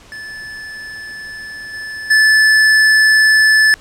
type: tone with level steps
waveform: square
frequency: 1741 Hz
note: A6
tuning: 19 cents flat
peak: -28 / -25 / -8 dBFS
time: 0.12-3.74 s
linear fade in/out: 0 ms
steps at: 1.73 / 2.1 s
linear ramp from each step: 10 ms
effects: pink hiss -43 dBFS RMS until 3.8 s + low-pass 8000 Hz 12 dB/octave